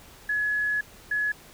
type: tone pair in turn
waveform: sine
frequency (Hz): 1694 / 1694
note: G#6 / G#6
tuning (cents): +34 / +34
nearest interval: unison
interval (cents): 0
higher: neither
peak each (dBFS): -23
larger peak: neither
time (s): 0.29-0.81 / 1.11-1.32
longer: first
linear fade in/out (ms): 5
effects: pink hiss -50 dBFS RMS until 1.53 s